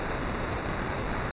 pink noise with sample-and-hold, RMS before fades -31 dBFS, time 0-1.31 s, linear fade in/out 0 ms, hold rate 3150 Hz, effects resampled to 8000 Hz

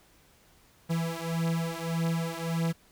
45% pulse beating tone pair, 164.81 / 166.51 Hz, E3 / E3, 0 / +18 cents, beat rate 1.7 Hz, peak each -31 dBFS, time 0.89-2.73 s, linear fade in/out 20 ms, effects pink hiss -61 dBFS RMS until 2.91 s

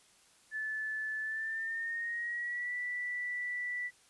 sine tone with pitch glide, 1741 to 1965.5 Hz, A6 to B6, -19 to -9 cents, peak -34 dBFS, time 0.51-3.91 s, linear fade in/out 50 ms, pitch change +210 cents, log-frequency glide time 1.21-2.74 s, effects white hiss -64 dBFS RMS until 4.09 s + resampled to 24000 Hz

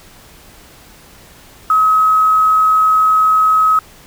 sine tone with quantisation, 1276 Hz, D#6, 43 cents sharp, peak -8 dBFS, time 1.7-3.79 s, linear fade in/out 2 ms, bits 6, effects pink hiss -42 dBFS RMS until 4.06 s

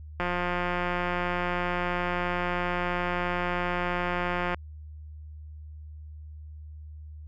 click train, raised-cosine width 0.5 ms, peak -14 dBFS, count 770, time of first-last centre 0.2-4.545 s, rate 177 Hz, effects added 76 Hz sine -40 dBFS peak until 7.27 s

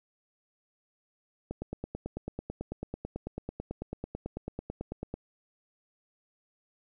click train, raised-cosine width 2 ms, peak -22 dBFS, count 34, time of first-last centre 1.51-5.14 s, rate 9.09 Hz, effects none

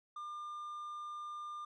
triangle tone, 1200 Hz, D6, 37 cents sharp, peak -40 dBFS, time 0.16-1.65 s, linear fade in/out 5 ms, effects resampled to 22050 Hz

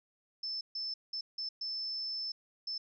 sine tone bursts at uneven times, 5274 Hz, E8, in tune, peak -35 dBFS, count 6, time 0.43-0.61 / 0.75-0.94 / 1.13-1.21 / 1.38-1.49 / 1.61-2.32 / 2.67-2.78 s, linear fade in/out 5 ms, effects none

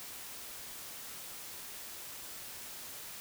silence, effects white hiss -46 dBFS RMS until 3.2 s

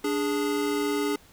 square tone pair together, 292.1 / 413.6 Hz, D4 / G#4, -9 / -7 cents, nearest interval tritone, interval 602 cents, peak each -28 dBFS, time 0.04-1.16 s, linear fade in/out 5 ms, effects pink hiss -55 dBFS RMS until 1.32 s

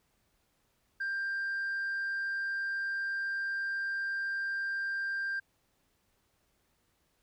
sine tone, 1587 Hz, G6, 21 cents sharp, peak -29 dBFS, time 1-5.4 s, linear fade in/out 10 ms, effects tanh soft clip ceiling -30 dBFS + pink hiss -74 dBFS RMS until 7.22 s

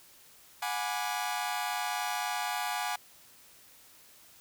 sawtooth chord, G# half-diminished seventh, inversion third, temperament equal with one note detuned, 726.9 / 830.6 / 987.8 / 1174.7 Hz, F#5 / G#5 / B5 / D6, -31 / 0 / 0 / 0 cents, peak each -32 / -31 / -36 / -36 dBFS, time 0.62-2.96 s, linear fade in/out 5 ms, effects white hiss -57 dBFS RMS until 4.4 s

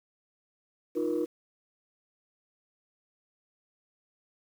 sine chord, Eb suspended second, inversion none, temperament equal with one note detuned, 311.1 / 349.2 / 476.5 Hz, Eb4 / F4 / Bb4, 0 / 0 / +38 cents, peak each -30 dBFS, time 0.95-1.26 s, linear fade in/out 20 ms, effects tanh soft clip ceiling -21 dBFS + 9-bit

